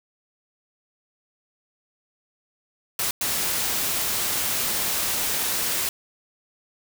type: noise bursts at uneven times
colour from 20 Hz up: white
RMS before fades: -25 dBFS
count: 2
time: 2.99-3.11 / 3.21-5.89 s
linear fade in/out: 2 ms
effects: none